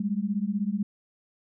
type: beating tone pair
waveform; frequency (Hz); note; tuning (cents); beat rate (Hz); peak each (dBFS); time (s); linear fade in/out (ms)
sine; 196 / 212; G3 / G#3; 0 / +36; 16; -28; 0-0.83; 5
effects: none